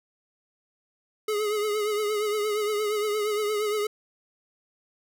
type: tone with vibrato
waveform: square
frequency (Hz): 421.3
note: G#4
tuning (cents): +25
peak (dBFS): -25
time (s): 1.28-3.87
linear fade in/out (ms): 5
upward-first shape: triangle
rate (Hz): 8.6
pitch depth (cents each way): 57
effects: none